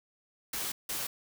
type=noise bursts at uneven times; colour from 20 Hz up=white; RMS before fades=-35 dBFS; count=2; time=0.53-0.72 / 0.89-1.07 s; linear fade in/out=5 ms; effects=none

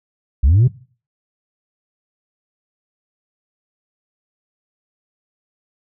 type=linear sweep; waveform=sine; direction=up; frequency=57 to 136.2 Hz; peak=-7 dBFS; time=0.43-0.68 s; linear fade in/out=10 ms; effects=noise-tail reverb RT60 0.4 s tail -18 dB re dry + tanh soft clip ceiling -7 dBFS

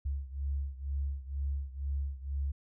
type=beating tone pair; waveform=sine; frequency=68.8 / 70.9 Hz; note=C#2 / C#2; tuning=-12 / +40 cents; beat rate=2.1 Hz; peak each=-34 / -37 dBFS; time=0.05-2.52 s; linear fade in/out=10 ms; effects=none

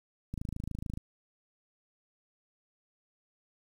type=click train; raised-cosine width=5 ms; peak=-24 dBFS; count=18; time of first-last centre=0.34-0.974 s; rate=26.8 Hz; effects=9-bit

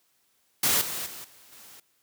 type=noise with level steps; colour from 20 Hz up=white; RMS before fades=-23 / -33 / -41 / -54 / -49 dBFS; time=0.63-1.8 s; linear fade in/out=5 ms; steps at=0.81 / 1.06 / 1.24 / 1.52 s; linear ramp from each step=5 ms; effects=white hiss -69 dBFS RMS until 2.02 s + high-pass 80 Hz 12 dB/octave

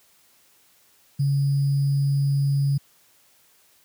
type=tone with sample-and-hold; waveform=sine; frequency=139.9 Hz; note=C#3; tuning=16 cents sharp; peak=-18 dBFS; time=1.19-2.78 s; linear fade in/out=10 ms; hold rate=4900 Hz; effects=white hiss -59 dBFS RMS until 3.84 s + high-pass 60 Hz 12 dB/octave

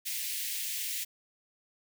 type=high-pass noise; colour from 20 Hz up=white; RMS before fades=-35 dBFS; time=0.05-1.05 s; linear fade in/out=20 ms; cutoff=1900 Hz; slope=48 dB/octave; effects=none

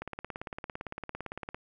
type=click train; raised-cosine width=0.5 ms; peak=-22 dBFS; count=28; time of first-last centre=0.02-1.545 s; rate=17.7 Hz; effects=none

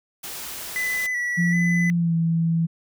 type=noise; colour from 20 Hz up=white; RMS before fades=-34 dBFS; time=0.23-1.07 s; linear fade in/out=10 ms
type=tone with vibrato; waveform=triangle; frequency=1975.5 Hz; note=B6; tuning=in tune; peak=-21 dBFS; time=0.76-1.9 s; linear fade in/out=0 ms; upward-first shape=square; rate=1.3 Hz; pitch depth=26 cents each way
type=tone with pitch glide; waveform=sine; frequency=173.3 to 165.38 Hz; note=F3 to E3; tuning=-13 to +6 cents; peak=-18 dBFS; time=1.37-2.67 s; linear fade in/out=20 ms; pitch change=-81 cents; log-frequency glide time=1.91-2.15 s
effects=none

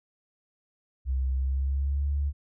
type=tone with pitch glide; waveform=sine; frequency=65.41 to 71.33 Hz; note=C2 to D2; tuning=0 to -50 cents; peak=-24 dBFS; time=1.05-2.33 s; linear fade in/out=50 ms; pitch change=+150 cents; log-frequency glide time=1.34-2.09 s; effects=none

